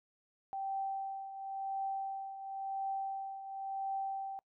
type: tone with tremolo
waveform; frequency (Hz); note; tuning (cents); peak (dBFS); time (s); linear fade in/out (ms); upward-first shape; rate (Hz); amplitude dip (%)
sine; 779; G5; -11; -33; 0.53-4.39; 0; triangle; 0.95; 70
effects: noise-tail reverb RT60 0.1 s tail -25 dB re dry